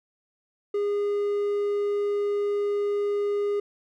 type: tone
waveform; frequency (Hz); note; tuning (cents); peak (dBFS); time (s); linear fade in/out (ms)
triangle; 409; G#4; -26; -21; 0.74-3.6; 5
effects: none